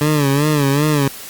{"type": "tone with vibrato", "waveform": "20% pulse", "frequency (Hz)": 145.1, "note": "D3", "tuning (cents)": -21, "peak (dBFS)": -8, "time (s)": [0.01, 1.08], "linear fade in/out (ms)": 2, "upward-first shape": "sine", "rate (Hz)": 2.6, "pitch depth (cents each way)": 100, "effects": ["white hiss -33 dBFS RMS until 1.29 s", "Opus 48 kbps"]}